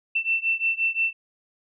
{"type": "beating tone pair", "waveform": "sine", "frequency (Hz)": [2679, 2684.7], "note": ["E7", "E7"], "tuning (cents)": [27, 31], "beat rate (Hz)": 5.7, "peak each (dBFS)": [-24, -25], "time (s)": [0.15, 1.13], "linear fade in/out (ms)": 10, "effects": []}